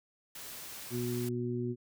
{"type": "noise", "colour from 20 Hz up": "white", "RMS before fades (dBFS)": -45, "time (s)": [0.35, 1.29], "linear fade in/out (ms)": 5}
{"type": "harmonic tone", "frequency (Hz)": 121.4, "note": "B2", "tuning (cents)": -29, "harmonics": [1, 2, 3], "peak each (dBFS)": [-36, -36, -36], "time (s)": [0.9, 1.76], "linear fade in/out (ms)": 50}
{"effects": []}